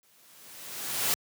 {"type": "noise with exponential growth", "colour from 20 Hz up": "white", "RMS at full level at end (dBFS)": -25, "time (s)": [0.03, 1.14], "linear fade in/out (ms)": 0, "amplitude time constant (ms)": 240, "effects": ["high-pass 100 Hz 12 dB/octave"]}